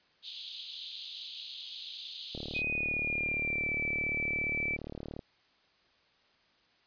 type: band-pass noise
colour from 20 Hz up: white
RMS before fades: -44 dBFS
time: 0.22-2.63 s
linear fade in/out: 50 ms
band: 3200 to 4200 Hz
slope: 48 dB/octave
type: click train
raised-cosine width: 2 ms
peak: -27 dBFS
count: 107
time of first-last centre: 2.35-5.192 s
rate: 37.3 Hz
type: tone with pitch glide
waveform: sine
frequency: 2500 to 2319 Hz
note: D#7 to D7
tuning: +8 to -22 cents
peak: -30 dBFS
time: 2.54-4.77 s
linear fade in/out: 20 ms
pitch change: -130 cents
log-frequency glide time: 2.66-3.72 s
effects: white hiss -67 dBFS RMS until 6.86 s + resampled to 11025 Hz